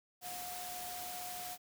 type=tone in noise; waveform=sine; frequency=720 Hz; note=F#5; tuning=47 cents flat; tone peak=-45 dBFS; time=0.21-1.58 s; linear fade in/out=50 ms; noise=white; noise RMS=-45 dBFS; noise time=0.21-1.58 s; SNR=-3 dB; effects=none